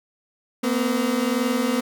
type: tone pair together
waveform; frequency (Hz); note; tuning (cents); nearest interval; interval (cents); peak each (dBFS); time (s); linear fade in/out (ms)
30% pulse; 233.1 / 254.7; A#3 / C4; 0 / -46; major second; 154; -21 / -20; 0.63-1.81; 10
effects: none